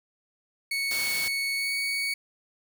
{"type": "tone with pitch glide", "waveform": "30% pulse", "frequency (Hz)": [2217, 2236], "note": ["C#7", "C#7"], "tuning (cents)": [0, 14], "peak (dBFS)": -24, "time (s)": [0.71, 2.14], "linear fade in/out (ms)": 5, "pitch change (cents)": 14, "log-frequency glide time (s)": [1.55, 1.75]}
{"type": "noise", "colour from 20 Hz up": "white", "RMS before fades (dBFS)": -34, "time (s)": [0.91, 1.28], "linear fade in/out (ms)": 0}
{"effects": []}